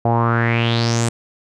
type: tone with low-pass filter sweep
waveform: sawtooth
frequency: 116.54 Hz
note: A#2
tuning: in tune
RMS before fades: -17 dBFS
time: 0.05-1.09 s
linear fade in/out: 5 ms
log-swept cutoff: 710 to 8600 Hz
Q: 5.4
effects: none